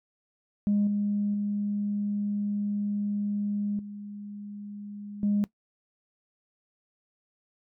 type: tone with level steps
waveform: sine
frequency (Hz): 205.1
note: G#3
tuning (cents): -21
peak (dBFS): -20 / -24 / -26 / -37 / -21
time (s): 0.67-5.44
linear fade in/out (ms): 0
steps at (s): 0.87 / 1.34 / 3.79 / 5.23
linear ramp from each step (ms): 2
effects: noise-tail reverb RT60 0.1 s tail -20 dB re dry + tanh soft clip ceiling -18 dBFS